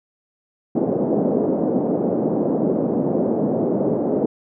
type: band-pass noise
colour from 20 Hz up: pink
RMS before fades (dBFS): -20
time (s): 0.75-4.26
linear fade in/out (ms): 5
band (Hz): 190 to 580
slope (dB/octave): 24
effects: none